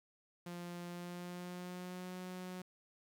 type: tone with pitch glide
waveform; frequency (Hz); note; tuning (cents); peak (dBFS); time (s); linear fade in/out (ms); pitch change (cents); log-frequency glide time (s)
sawtooth; 174.61 to 182.87; F3 to F#3; 0 to -20; -40; 0.46-2.62; 5; +80; 0.88-2.17
effects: 12-bit